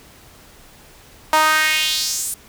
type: tone with high-pass filter sweep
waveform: sawtooth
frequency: 310.9 Hz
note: D#4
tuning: 1 cent flat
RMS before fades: -18 dBFS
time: 1.33-2.34 s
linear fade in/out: 2 ms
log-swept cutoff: 870 to 9800 Hz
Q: 2.6
effects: pink hiss -46 dBFS RMS until 2.48 s